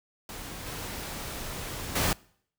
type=noise with level steps; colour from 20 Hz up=pink; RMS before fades=-40 / -37 / -26 dBFS; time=0.29-2.13 s; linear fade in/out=2 ms; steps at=0.66 / 1.95 s; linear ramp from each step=10 ms; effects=noise-tail reverb RT60 0.6 s tail -24 dB re dry